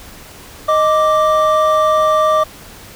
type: tone pair together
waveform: triangle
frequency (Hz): 622.3 / 1174.7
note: D#5 / D6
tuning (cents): 0 / 0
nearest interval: major seventh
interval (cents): 1100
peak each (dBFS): -11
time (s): 0.68-2.44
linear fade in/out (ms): 10
effects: pink hiss -37 dBFS RMS until 2.95 s